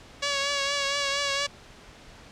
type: tone with vibrato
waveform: 5% pulse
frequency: 562 Hz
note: C#5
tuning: 24 cents sharp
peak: -13 dBFS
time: 0.22-1.47 s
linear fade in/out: 10 ms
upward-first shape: triangle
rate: 4.3 Hz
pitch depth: 38 cents each way
effects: pink hiss -49 dBFS RMS until 2.31 s + low-pass 6000 Hz 12 dB/octave